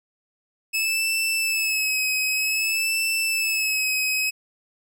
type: tone with vibrato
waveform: sawtooth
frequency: 2598 Hz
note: E7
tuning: 26 cents flat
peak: -18 dBFS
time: 0.73-4.31 s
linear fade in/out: 20 ms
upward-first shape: sine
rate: 0.53 Hz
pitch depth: 42 cents each way
effects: none